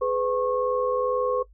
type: tone cluster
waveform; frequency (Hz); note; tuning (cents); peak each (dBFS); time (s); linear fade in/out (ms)
sine; 420.9 / 503 / 1092; G#4 / B4 / C#6; +23 / +32 / -26; -29 / -23 / -29; 0.01-1.43; 10
effects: noise-tail reverb RT60 0.1 s tail -18 dB re dry + added 50 Hz sine -50 dBFS peak until 1.53 s